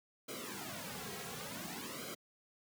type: noise with flanger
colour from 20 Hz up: pink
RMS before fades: -44 dBFS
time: 0.28-2.15 s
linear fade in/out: 10 ms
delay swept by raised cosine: 1.1 to 3.4 ms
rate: 0.56 Hz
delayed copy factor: -0.9
effects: high-pass 150 Hz 12 dB/octave